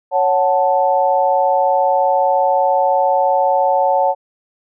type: chord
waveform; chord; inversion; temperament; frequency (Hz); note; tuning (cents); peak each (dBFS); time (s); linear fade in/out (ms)
sine; F# minor; second; equal; 554.4 / 740 / 880; C#5 / F#5 / A5; 0 / 0 / 0; -16; 0.11-4.15; 50
effects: none